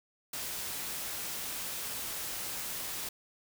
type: noise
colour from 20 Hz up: white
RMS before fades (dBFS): -38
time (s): 0.33-3.09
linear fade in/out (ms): 5
effects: none